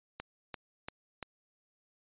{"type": "click train", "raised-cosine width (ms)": 0.3, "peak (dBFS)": -23, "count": 4, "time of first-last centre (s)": [0.2, 1.227], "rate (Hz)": 2.92, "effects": ["resampled to 8000 Hz"]}